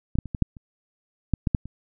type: clicks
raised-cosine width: 5 ms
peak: -15 / -8 / -23 / -16 / -6 / -30 / -8 / -9 / -7 / -24 dBFS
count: 10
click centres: 0.155 / 0.187 / 0.257 / 0.348 / 0.423 / 0.568 / 1.337 / 1.472 / 1.548 / 1.656 s
effects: none